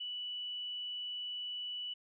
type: tone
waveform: sine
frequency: 2960 Hz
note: F#7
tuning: in tune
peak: -38 dBFS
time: 0-1.94 s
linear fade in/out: 10 ms
effects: none